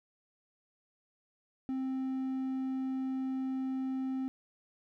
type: tone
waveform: triangle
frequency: 262.9 Hz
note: C4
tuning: 8 cents sharp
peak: -30 dBFS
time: 1.69-4.28 s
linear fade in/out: 0 ms
effects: none